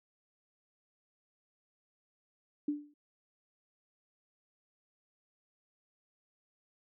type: tone with exponential decay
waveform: sine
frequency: 293.7 Hz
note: D4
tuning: in tune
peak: -27 dBFS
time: 2.68-2.94 s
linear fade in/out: 5 ms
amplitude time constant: 56 ms
effects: none